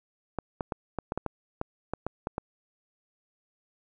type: clicks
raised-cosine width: 1 ms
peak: -16 dBFS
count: 12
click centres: 0.387 / 0.608 / 0.722 / 0.987 / 1.121 / 1.176 / 1.263 / 1.614 / 1.936 / 2.066 / 2.271 / 2.381 s
effects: none